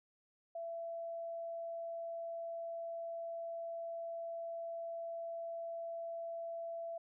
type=tone; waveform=sine; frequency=670 Hz; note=E5; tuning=28 cents sharp; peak=-40 dBFS; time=0.55-6.98 s; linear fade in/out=5 ms; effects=none